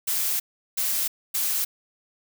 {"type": "noise bursts at uneven times", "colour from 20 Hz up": "blue", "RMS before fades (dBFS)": -25, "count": 3, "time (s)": [[0.07, 0.4], [0.77, 1.08], [1.34, 1.65]], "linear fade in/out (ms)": 10, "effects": []}